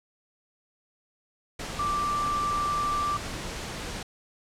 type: tone in noise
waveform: sine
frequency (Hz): 1174.7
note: D6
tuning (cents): 0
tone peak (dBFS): -25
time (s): 1.79-3.17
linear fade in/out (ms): 5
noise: pink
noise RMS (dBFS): -35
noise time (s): 1.59-4.03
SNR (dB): +7
effects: low-pass 8000 Hz 12 dB/octave